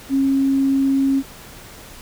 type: tone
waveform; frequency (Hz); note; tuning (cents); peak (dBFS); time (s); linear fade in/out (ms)
sine; 271.5; C#4; -36; -14; 0.09-1.23; 50
effects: pink hiss -40 dBFS RMS until 2.01 s